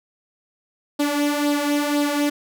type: tone with flanger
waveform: sawtooth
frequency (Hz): 291.1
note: D4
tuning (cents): -15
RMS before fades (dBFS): -21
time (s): 0.99-2.3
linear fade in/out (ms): 10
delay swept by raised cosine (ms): 0.22 to 3.12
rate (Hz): 2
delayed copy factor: +0.55
effects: none